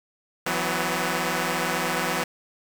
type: chord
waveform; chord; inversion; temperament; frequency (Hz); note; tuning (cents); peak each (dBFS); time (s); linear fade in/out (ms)
5% pulse; E suspended second; none; equal with one note detuned; 164.81 / 185 / 251.5; E3 / F#3 / B3; 0 / 0 / +32; -17; 0.46-2.24; 5
effects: 8-bit